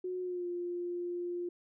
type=tone with pitch glide; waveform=sine; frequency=365.4 to 351.1 Hz; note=F#4 to F4; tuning=-22 to +9 cents; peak=-34 dBFS; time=0.04-1.49 s; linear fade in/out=5 ms; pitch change=-69 cents; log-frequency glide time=0.21-0.47 s; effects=none